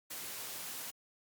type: noise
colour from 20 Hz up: white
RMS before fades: -43 dBFS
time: 0.1-0.91 s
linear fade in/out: 10 ms
effects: high-pass 100 Hz 12 dB/octave + Opus 48 kbps